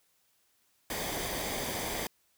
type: noise with comb filter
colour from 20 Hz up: pink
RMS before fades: -35 dBFS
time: 0.9-2.07 s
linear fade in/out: 2 ms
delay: 0.73 ms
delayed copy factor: -0.55
effects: white hiss -71 dBFS RMS until 2.37 s